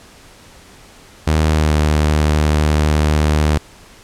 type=tone with pitch glide; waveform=sawtooth; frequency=77.78 to 75.96 Hz; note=D#2 to D#2; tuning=0 to -41 cents; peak=-8 dBFS; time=1.27-3.58 s; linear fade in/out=5 ms; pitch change=-41 cents; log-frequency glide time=1.52-1.74 s; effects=pink hiss -43 dBFS RMS until 4.03 s + low-pass 10000 Hz 12 dB/octave